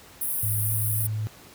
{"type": "high-pass noise", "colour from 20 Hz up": "pink", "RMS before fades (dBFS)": -28, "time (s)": [0.21, 1.07], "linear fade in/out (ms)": 5, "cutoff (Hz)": 9300, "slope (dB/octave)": 96}
{"type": "tone with pitch glide", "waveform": "sine", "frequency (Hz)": [106.9, 107.71], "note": ["A2", "A2"], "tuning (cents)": [-49, -36], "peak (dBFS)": -25, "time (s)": [0.43, 1.27], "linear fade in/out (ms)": 0, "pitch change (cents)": 13, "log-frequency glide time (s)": [0.69, 0.74]}
{"effects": ["pink hiss -49 dBFS RMS until 1.54 s", "high-pass 60 Hz 12 dB/octave"]}